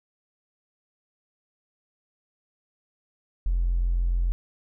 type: tone with tanh clipping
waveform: triangle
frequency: 43.46 Hz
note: F1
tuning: 8 cents flat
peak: -20 dBFS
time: 3.46-4.32 s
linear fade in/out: 0 ms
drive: 1 dB
effects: none